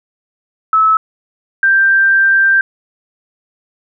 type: tone pair in turn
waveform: sine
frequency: 1300 / 1576.2 Hz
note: E6 / G6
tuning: -24 / +9 cents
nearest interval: minor third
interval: 333 cents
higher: second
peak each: -7 dBFS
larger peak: neither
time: 0.73-0.97 / 1.63-2.61 s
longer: second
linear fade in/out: 2 ms
effects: none